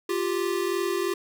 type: tone pair together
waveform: square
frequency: 349.2 / 392 Hz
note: F4 / G4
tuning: 0 / 0 cents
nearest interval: major second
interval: 200 cents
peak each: -28 dBFS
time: 0.09-1.14 s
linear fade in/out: 5 ms
effects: none